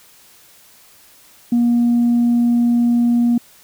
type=tone; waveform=sine; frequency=238.2 Hz; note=A#3; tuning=38 cents sharp; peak=-10 dBFS; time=1.52-3.38 s; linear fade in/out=5 ms; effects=tanh soft clip ceiling -9 dBFS + white hiss -48 dBFS RMS until 3.63 s